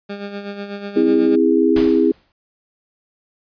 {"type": "tone with tremolo", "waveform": "20% pulse", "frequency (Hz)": 201.7, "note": "G3", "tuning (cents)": 50, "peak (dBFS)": -20, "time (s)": [0.09, 1.36], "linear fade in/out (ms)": 10, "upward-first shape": "sine", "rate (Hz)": 8.1, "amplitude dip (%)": 55}
{"type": "chord", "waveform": "sine", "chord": "C augmented", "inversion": "none", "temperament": "just", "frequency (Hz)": [261.6, 327, 408.8], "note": ["C4", "E4", "G#4"], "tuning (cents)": [0, -14, -27], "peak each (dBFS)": [-17, -15, -16], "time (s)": [0.96, 2.12], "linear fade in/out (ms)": 5}
{"type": "noise with exponential decay", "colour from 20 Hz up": "pink", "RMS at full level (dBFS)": -25, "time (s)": [1.76, 2.32], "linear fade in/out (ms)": 2, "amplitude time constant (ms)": 120}
{"effects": ["resampled to 11025 Hz"]}